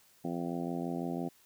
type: harmonic tone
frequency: 86 Hz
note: F2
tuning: 26 cents flat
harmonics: 2 / 3 / 4 / 5 / 6 / 7 / 8 / 9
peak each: -38 / -37 / -40 / -46 / -47 / -49 / -44 / -46 dBFS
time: 0.24-1.29 s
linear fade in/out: 10 ms
effects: white hiss -64 dBFS RMS until 1.45 s